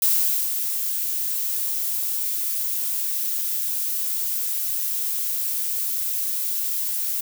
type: noise with ADSR envelope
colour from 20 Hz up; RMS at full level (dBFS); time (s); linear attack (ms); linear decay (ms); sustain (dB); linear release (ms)
violet; -18; 0.02-7.21; 4; 470; -7; 8
effects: none